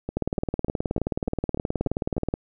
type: two click trains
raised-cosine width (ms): 2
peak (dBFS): -16 / -11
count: 8 / 42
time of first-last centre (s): 0.09-2.167 / 0.17-2.339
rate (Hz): 3.37 / 18.9
effects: none